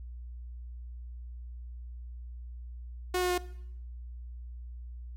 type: tone with pitch steps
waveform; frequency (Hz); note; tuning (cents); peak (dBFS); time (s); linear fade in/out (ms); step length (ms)
sawtooth; 363.8 / 360.9 / 358; F#4 / F#4 / F4; -29 / -43 / +43; -23; 3.14-3.38; 5; 80
effects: noise-tail reverb RT60 0.7 s tail -19 dB re dry + added 60 Hz sine -40 dBFS peak until 5.16 s